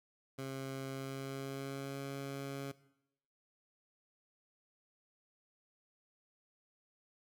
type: tone with pitch glide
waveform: 15% pulse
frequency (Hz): 134.5 to 138.12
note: C3 to C#3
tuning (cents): +48 to -6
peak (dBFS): -34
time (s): 0.38-2.72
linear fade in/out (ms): 10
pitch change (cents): +46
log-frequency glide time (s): 0.9-2.03
effects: noise-tail reverb RT60 0.8 s tail -18 dB re dry